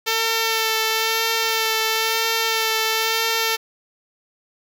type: tone with vibrato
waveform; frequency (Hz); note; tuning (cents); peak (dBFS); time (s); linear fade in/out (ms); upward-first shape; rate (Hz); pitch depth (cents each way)
5% pulse; 447.3; A4; +28; -7; 0.06-3.57; 20; sine; 1; 18
effects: none